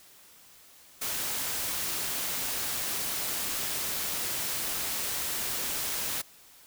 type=noise; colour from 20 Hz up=white; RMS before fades=-32 dBFS; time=1.01-6.22 s; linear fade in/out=10 ms; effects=white hiss -55 dBFS RMS until 6.66 s